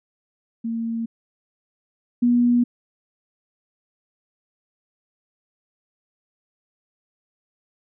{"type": "tone pair in turn", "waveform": "sine", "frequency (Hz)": [228.8, 241.7], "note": ["A#3", "B3"], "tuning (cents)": [-32, -37], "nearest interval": "minor second", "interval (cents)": 95, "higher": "second", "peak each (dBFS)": [-23, -14], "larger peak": "second", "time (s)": [[0.64, 1.06], [2.22, 2.64]], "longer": "neither", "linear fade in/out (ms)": 10, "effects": []}